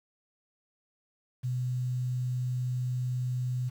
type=tone with quantisation; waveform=sine; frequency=125.5 Hz; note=B2; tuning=28 cents sharp; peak=-28 dBFS; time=1.43-3.7 s; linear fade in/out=20 ms; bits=9; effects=none